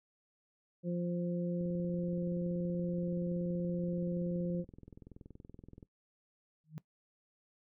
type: harmonic tone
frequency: 174.61 Hz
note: F3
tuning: in tune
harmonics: 1 / 2 / 3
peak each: -33 / -41 / -41 dBFS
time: 0.83-4.65 s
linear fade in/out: 50 ms
type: click train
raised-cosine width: 3 ms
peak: -38 dBFS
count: 90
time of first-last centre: 1.61-5.828 s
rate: 21.1 Hz
type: tone with exponential growth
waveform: sine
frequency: 155.56 Hz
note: D#3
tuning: in tune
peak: -36 dBFS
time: 6.64-6.78 s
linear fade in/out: 0 ms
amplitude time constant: 29 ms
effects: noise-tail reverb RT60 0.1 s tail -18 dB re dry